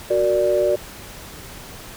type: chord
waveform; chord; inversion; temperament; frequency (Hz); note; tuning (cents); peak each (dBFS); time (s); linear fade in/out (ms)
sine; Gb augmented; none; equal; 370 / 466.2 / 587.3; Gb4 / Bb4 / D5; 0 / 0 / 0; -20 / -23 / -17; 0.1-0.76; 10
effects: tanh soft clip ceiling -6 dBFS + pink hiss -38 dBFS RMS until 1.96 s